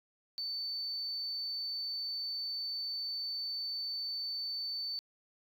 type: tone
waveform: sine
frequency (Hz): 4527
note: C#8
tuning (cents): +36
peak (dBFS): -34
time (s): 0.38-4.99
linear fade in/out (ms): 0
effects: tanh soft clip ceiling -31 dBFS